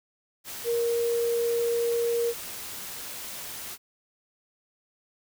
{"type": "tone in noise", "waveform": "sine", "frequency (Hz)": 469.1, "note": "A#4", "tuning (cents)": 11, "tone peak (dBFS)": -23, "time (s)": [0.64, 2.34], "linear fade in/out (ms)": 50, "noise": "white", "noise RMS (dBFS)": -38, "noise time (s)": [0.44, 3.78], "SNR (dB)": 12, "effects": []}